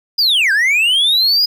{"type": "linear two-way sweep", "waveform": "triangle", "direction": "down then up", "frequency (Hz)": [5010, 1539, 5010], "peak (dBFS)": -9, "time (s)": [0.18, 1.46], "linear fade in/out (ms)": 10, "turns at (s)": 0.52, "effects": []}